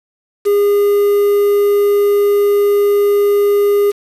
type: tone with quantisation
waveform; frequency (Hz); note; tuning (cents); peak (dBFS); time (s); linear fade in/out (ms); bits
triangle; 407.6; G#4; -32; -7; 0.45-3.92; 20; 5
effects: resampled to 32000 Hz